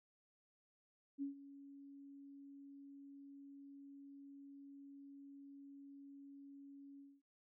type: tone with ADSR envelope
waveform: sine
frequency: 279.1 Hz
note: C#4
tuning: 12 cents sharp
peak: -38 dBFS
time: 1.18-7.22 s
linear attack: 41 ms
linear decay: 120 ms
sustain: -16 dB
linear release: 230 ms
effects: none